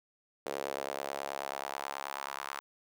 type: tone with high-pass filter sweep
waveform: sawtooth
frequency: 69.3 Hz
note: C#2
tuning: in tune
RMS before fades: -39 dBFS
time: 0.46-2.6 s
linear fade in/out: 0 ms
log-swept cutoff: 480 to 1100 Hz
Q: 2.1
effects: none